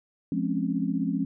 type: chord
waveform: sine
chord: Db major seventh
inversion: first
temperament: equal with one note detuned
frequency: 174.61 / 209.8 / 261.6 / 277.2 Hz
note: F3 / Ab3 / C4 / Db4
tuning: 0 / +18 / 0 / 0 cents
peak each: -30 dBFS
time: 0.32-1.25 s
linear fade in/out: 2 ms
effects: none